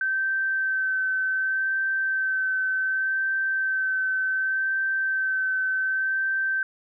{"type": "tone with vibrato", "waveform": "sine", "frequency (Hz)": 1544, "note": "G6", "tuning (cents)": -27, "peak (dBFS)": -22, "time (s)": [0.01, 6.63], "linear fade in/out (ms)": 2, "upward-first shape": "sine", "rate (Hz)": 0.67, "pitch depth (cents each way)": 16, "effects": []}